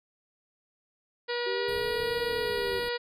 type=harmonic tone; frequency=480.9 Hz; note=B4; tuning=46 cents flat; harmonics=1 / 2 / 3 / 4 / 5 / 6 / 7 / 8 / 9 / 10; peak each=-31 / -39 / -39 / -37 / -44 / -43 / -45 / -43 / -42 / -43 dBFS; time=1.28-2.98 s; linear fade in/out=20 ms
type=linear two-way sweep; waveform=sine; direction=up then down; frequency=380 to 465.6 to 383.5 Hz; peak=-32 dBFS; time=1.46-2.8 s; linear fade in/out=10 ms; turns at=2.2 s
type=band-stop noise; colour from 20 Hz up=pink; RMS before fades=-44 dBFS; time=1.68-2.89 s; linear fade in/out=5 ms; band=650 to 9100 Hz; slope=48 dB/octave
effects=resampled to 32000 Hz